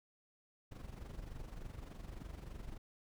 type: noise with amplitude modulation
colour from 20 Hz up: brown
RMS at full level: -45 dBFS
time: 0.71-2.78 s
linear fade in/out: 10 ms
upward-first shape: sine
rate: 23.4 Hz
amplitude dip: 65%
effects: none